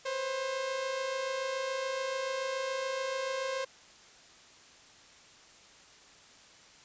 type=tone pair together; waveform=sawtooth; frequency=506 / 533 Hz; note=B4 / C5; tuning=+42 / +32 cents; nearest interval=minor second; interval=90 cents; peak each=-36 / -29 dBFS; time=0.05-3.65 s; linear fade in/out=10 ms; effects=white hiss -56 dBFS RMS until 6.84 s + resampled to 16000 Hz